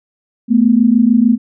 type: tone pair together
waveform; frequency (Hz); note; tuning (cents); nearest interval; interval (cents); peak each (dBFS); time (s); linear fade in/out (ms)
sine; 219.8 / 246.5; A3 / B3; -2 / -3; major second; 199; -10; 0.48-1.38; 50
effects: none